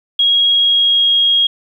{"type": "tone with pitch glide", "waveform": "sine", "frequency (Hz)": [3294, 3273], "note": ["G#7", "G#7"], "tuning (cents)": [-15, -26], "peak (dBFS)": -9, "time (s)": [0.19, 1.47], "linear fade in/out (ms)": 5, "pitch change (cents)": -11, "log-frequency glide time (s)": [0.5, 1.11], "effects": ["8-bit"]}